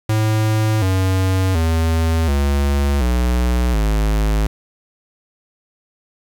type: tone with pitch steps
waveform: square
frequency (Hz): 108.8 / 94.17 / 81.51 / 70.55 / 61.06 / 52.85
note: A2 / F#2 / E2 / C#2 / B1 / G#1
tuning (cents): -19 / +31 / -19 / +31 / -19 / +31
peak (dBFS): -15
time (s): 0.09-4.47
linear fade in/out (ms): 5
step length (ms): 730
effects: 7-bit